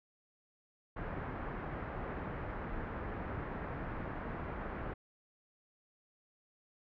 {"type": "low-pass noise", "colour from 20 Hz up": "pink", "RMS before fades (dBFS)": -41, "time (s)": [0.96, 4.94], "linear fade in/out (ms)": 10, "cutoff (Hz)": 1800, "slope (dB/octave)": 24, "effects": []}